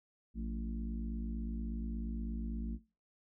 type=harmonic tone with a mistuned harmonic; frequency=56.5 Hz; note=A1; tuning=47 cents sharp; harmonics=1 / 3 / 4 / 5 / 6; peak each=-38 / -45 / -41 / -51 / -56 dBFS; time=0.34-2.79 s; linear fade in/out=50 ms; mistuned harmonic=3; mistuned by=+79 cents; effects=noise-tail reverb RT60 0.3 s tail -18 dB re dry